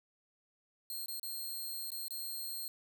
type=tone with dropouts; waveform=5% pulse; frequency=4221 Hz; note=C8; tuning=14 cents sharp; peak=-32 dBFS; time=0.9-2.68 s; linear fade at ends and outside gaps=1 ms; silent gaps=1.06-1.083 / 1.197-1.23 / 1.904-1.918 / 2.082-2.107 s; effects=none